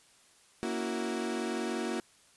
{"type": "chord", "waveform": "35% pulse", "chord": "F# dominant seventh", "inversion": "first", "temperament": "equal with one note detuned", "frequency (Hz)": [233.1, 278.9, 329.6, 370], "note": ["A#3", "C#4", "E4", "F#4"], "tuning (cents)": [0, 11, 0, 0], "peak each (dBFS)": [-34, -40, -36, -35], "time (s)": [0.63, 2], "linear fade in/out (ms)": 0, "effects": ["white hiss -62 dBFS RMS until 2.36 s", "resampled to 24000 Hz"]}